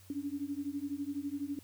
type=beating tone pair; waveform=sine; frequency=278.7 / 290.7 Hz; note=C#4 / D4; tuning=+9 / -18 cents; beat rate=12 Hz; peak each=-38 / -38 dBFS; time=0.1-1.59 s; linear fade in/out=2 ms; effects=added 94 Hz sine -57 dBFS peak until 1.63 s + white hiss -61 dBFS RMS until 1.63 s